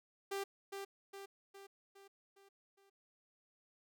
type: tone with echo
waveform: sawtooth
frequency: 394.4 Hz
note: G4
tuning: 11 cents sharp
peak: -34 dBFS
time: 0.31-0.44 s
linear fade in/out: 10 ms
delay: 410 ms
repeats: 6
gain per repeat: -5 dB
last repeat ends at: 2.9 s
effects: none